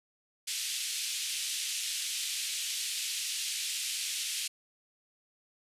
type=band-pass noise; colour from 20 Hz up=pink; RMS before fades=-35 dBFS; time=0.47-4.48 s; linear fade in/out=10 ms; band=2700 to 11000 Hz; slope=24 dB/octave; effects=resampled to 32000 Hz